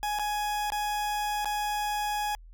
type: tone with dropouts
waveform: 40% pulse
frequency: 835 Hz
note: G#5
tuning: 9 cents sharp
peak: -27 dBFS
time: 0.03-2.35 s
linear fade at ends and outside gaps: 0 ms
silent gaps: 0.188-0.195 / 0.702-0.721 / 1.446-1.456 s
effects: added 41 Hz sine -46 dBFS peak until 2.53 s